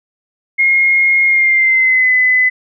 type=tone with pitch glide; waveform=sine; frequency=2146 to 2014 Hz; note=C7 to B6; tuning=+43 to +33 cents; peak=-8 dBFS; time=0.58-2.5 s; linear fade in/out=20 ms; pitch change=-110 cents; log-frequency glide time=1.25-2.13 s; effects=none